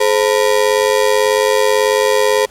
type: ring-modulated tone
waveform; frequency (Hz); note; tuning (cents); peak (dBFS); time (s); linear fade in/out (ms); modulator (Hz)
35% pulse; 474.7; A#4; +31; -6; 0-2.46; 10; 49.1
effects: pink hiss -43 dBFS RMS until 2.5 s + low-pass 12000 Hz 12 dB/octave